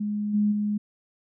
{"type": "tone with level steps", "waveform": "sine", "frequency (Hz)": 208.4, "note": "G#3", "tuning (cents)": 6, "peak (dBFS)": [-25, -19, -23], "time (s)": [0, 0.78], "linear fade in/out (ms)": 10, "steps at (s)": [0.33, 0.51], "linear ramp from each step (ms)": 20, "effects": []}